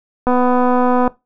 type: click train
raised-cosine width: 1 ms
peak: -3 dBFS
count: 202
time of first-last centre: 0.27-1.077 s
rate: 249 Hz
effects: noise-tail reverb RT60 0.2 s tail -19 dB re dry